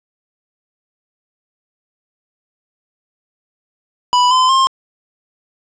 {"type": "tone with pitch steps", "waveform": "square", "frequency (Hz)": [987.8, 1023.8, 1061.1], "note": ["B5", "C6", "C6"], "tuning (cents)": [0, -38, 24], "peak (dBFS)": -10, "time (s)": [4.13, 4.67], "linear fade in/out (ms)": 0, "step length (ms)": 180, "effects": ["resampled to 16000 Hz", "8-bit"]}